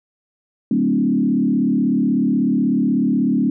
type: tone with frequency modulation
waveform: sine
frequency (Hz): 242.2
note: B3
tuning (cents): -34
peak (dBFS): -14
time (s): 0.71-3.5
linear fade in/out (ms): 2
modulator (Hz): 36.3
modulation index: 1.5
effects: none